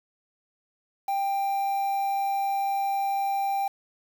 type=tone with quantisation; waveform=triangle; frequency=789 Hz; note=G5; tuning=11 cents sharp; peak=-22 dBFS; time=1.08-3.68 s; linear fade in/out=5 ms; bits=7; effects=none